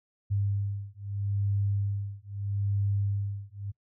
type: beating tone pair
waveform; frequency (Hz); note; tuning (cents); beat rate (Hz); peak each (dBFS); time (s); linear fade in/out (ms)
sine; 100 / 100.78; G2 / G2; +35 / +48; 0.78; -30; 0.3-3.72; 20
effects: noise-tail reverb RT60 0.1 s tail -23 dB re dry